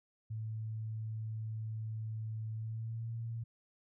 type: tone with pitch glide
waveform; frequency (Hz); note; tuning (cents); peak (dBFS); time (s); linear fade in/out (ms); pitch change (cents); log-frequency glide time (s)
sine; 110 to 114.8; A2 to A#2; 0 to -26; -37; 0.3-3.44; 10; +74; 2.53-3.1
effects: none